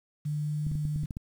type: tone with pitch glide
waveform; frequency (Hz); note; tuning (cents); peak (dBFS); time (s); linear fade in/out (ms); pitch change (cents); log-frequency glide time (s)
sine; 149.4 to 150.35; D3 to D3; +30 to +41; -28; 0.25-1.06; 10; +11; 0.39-0.6
type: clicks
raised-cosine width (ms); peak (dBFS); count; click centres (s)
5; -23; 8; 0.667 / 0.716 / 0.754 / 0.853 / 0.96 / 1.035 / 1.108 / 1.169
effects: 9-bit